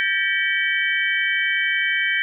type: tone cluster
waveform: sine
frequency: 1582 / 1778 / 1929 / 2280 / 3075 Hz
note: G6 / A6 / B6 / C#7 / G7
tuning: +15 / +18 / -41 / +48 / -34 cents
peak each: -24 / -27 / -24 / -23 / -28 dBFS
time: 0-2.22 s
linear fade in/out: 0 ms
effects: none